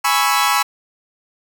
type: chord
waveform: sawtooth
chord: C# minor seventh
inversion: second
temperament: equal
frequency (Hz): 830.6 / 987.8 / 1108.7 / 1318.5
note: G#5 / B5 / C#6 / E6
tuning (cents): 0 / 0 / 0 / 0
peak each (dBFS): -16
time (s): 0.04-0.63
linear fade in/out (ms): 10
effects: none